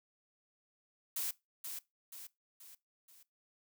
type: noise with echo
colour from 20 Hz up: blue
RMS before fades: -37 dBFS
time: 1.16-1.31 s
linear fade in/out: 5 ms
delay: 480 ms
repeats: 4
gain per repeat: -6 dB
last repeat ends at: 3.23 s
effects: noise-tail reverb RT60 0.2 s tail -20 dB re dry